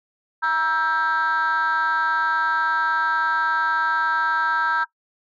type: chord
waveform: sine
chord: E diminished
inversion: second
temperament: just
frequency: 949.3 / 1318.5 / 1582.2 Hz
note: Bb5 / E6 / G6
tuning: +31 / 0 / +16 cents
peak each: -21 dBFS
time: 0.42-4.85 s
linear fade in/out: 20 ms
effects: noise-tail reverb RT60 0.1 s tail -18 dB re dry + tanh soft clip ceiling -14 dBFS